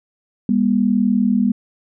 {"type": "tone pair together", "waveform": "sine", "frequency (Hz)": [201.9, 242.2], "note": ["G#3", "B3"], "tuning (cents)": [-49, -34], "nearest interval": "minor third", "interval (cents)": 315, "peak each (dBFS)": -16, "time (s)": [0.49, 1.52], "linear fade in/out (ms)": 2, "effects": []}